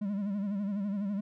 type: tone with vibrato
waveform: triangle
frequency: 201.3 Hz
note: G3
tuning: 46 cents sharp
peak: -28 dBFS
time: 0.01-1.21 s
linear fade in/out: 10 ms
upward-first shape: sine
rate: 12 Hz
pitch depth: 81 cents each way
effects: none